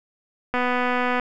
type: click train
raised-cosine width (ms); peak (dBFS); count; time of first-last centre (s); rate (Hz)
0.5; -9; 164; 0.54-1.197; 248
effects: none